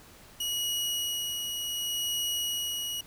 sawtooth tone with tremolo, 2906 Hz, F#7, 32 cents flat, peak -25 dBFS, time 0.4-3.01 s, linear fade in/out 5 ms, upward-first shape sine, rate 0.68 Hz, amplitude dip 35%, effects pink hiss -53 dBFS RMS until 3.06 s

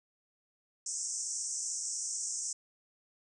white band-pass noise, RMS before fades -37 dBFS, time 0.86-2.53 s, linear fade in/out 5 ms, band 5500 to 8500 Hz, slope 96 dB/octave, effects none

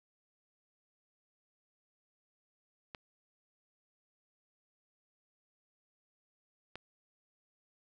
clicks, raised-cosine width 0.3 ms, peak -27 dBFS, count 2, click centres 2.948 / 6.756 s, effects none

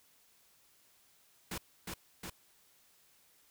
pink noise with echo, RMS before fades -40 dBFS, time 1.51-1.58 s, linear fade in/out 5 ms, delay 360 ms, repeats 2, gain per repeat -2 dB, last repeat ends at 2.3 s, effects white hiss -67 dBFS RMS until 3.5 s

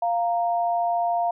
sine tone pair together, 696.1 / 930 Hz, F5 / A#5, -6 / -4 cents, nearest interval perfect fourth, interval 502 cents, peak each -21 / -28 dBFS, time 0.02-1.31 s, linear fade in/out 5 ms, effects none

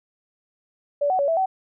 sine tone with pitch steps, 576 / 747 / 564 / 657 / 760 Hz, D5 / F#5 / C#5 / E5 / F#5, -34 / +16 / +30 / -6 / +46 cents, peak -18 dBFS, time 1.01-1.46 s, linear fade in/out 10 ms, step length 90 ms, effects none

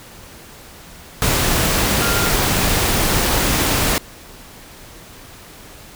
sine tone in noise, 1396.9 Hz, F6, in tune, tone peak -23 dBFS, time 2.01-2.3 s, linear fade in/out 0 ms, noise pink, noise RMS -17 dBFS, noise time 1.22-3.98 s, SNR -9 dB, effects pink hiss -40 dBFS RMS until 5.95 s

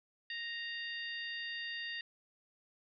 harmonic tone with a mistuned harmonic, 932.3 Hz, A#5, in tune, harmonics 2 / 3 / 4 / 5, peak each -41 / -45 / -47 / -49 dBFS, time 0.3-2.01 s, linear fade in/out 2 ms, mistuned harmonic 4, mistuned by -33 cents, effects none

